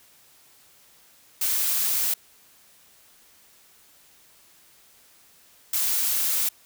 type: noise bursts at uneven times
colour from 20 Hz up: blue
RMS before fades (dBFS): -24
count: 2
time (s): 1.41-2.14 / 5.73-6.49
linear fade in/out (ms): 5
effects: white hiss -56 dBFS RMS until 6.65 s